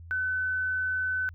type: tone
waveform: sine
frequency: 1512 Hz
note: F#6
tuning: 37 cents sharp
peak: -26 dBFS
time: 0.11-1.29 s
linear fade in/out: 0 ms
effects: added 84 Hz sine -43 dBFS peak until 1.34 s